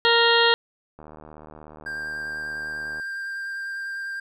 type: harmonic tone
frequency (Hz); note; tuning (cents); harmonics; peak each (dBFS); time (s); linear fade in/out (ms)
466.2; A#4; 0; 1 / 2 / 3 / 4 / 6 / 7 / 8 / 9; -21 / -23 / -24 / -23 / -27 / -24 / -27 / -26; 0.05-0.54; 0
type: click train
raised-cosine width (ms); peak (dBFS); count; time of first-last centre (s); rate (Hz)
1; -29; 155; 0.99-2.998; 76.7
type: tone with vibrato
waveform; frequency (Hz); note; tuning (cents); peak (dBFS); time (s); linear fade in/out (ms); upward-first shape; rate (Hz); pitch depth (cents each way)
triangle; 1589; G6; +23; -27; 1.86-4.2; 5; sine; 10; 10
effects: none